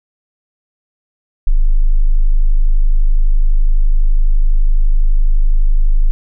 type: tone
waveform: sine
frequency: 25.96 Hz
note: G#0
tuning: in tune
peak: -6 dBFS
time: 1.47-6.11 s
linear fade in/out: 0 ms
effects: none